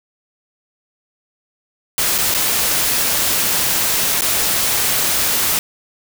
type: noise with dropouts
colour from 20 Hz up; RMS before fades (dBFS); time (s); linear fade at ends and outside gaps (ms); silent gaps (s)
white; -17; 1.98-5.59; 1; 2.181-2.185 / 2.341-2.347 / 4.209-4.219
effects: none